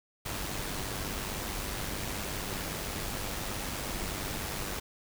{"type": "noise with amplitude modulation", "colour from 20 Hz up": "pink", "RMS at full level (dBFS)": -34, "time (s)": [0.25, 4.8], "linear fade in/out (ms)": 10, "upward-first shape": "sine", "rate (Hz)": 99.3, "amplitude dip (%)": 40, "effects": []}